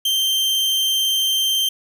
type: tone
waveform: 40% pulse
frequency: 3141 Hz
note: G7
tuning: 3 cents sharp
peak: -16 dBFS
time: 0.05-1.69 s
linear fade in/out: 5 ms
effects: none